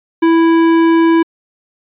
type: tone with tanh clipping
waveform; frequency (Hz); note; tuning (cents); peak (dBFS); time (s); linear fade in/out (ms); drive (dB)
sine; 330; E4; +2; -9; 0.22-1.23; 10; 15
effects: resampled to 8000 Hz